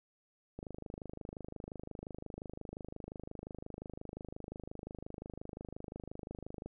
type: click train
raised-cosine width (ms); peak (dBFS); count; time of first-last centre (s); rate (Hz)
2; -30; 157; 0.59-6.66; 25.7
effects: none